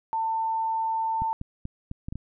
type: tone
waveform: sine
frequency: 895 Hz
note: A5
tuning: 29 cents sharp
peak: -24 dBFS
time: 0.13-1.33 s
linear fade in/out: 0 ms
type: clicks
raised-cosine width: 5 ms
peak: -21 dBFS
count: 7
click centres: 1.22 / 1.414 / 1.654 / 1.914 / 2.085 / 2.125 / 2.156 s
effects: none